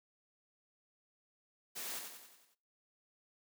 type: noise with echo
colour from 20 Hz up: white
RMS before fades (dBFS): -43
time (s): 1.75-2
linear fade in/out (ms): 20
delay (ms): 92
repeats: 6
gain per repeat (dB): -5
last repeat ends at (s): 2.552
effects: noise-tail reverb RT60 0.4 s tail -20 dB re dry + high-pass 200 Hz 12 dB/octave